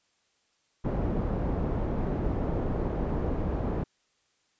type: low-pass noise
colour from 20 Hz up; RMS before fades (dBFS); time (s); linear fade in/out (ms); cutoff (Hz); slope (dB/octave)
pink; -29; 0.84-3.84; 10; 610; 12
effects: white hiss -71 dBFS RMS until 4.59 s + resampled to 16000 Hz